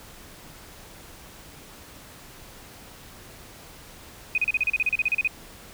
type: tone bursts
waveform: sine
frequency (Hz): 2500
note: D#7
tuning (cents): +8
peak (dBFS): -19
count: 15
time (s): 4.35-5.275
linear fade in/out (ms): 2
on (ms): 29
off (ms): 35
effects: pink hiss -46 dBFS RMS until 5.73 s